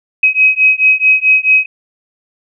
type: beating tone pair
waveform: sine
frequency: 2535 / 2539.6 Hz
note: D#7 / D#7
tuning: +32 / +35 cents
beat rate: 4.6 Hz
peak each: -10 dBFS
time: 0.23-1.66 s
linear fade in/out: 5 ms
effects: none